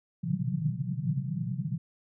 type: band-pass noise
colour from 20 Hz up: pink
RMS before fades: -31 dBFS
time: 0.23-1.78 s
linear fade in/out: 10 ms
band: 120 to 190 Hz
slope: 96 dB/octave
effects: none